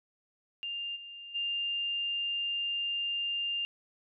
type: tone with level steps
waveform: sine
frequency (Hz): 2800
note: F7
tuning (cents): +4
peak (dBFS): -34 / -43 / -30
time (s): 0.63-3.65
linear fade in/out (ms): 0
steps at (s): 0.95 / 1.34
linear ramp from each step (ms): 20
effects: none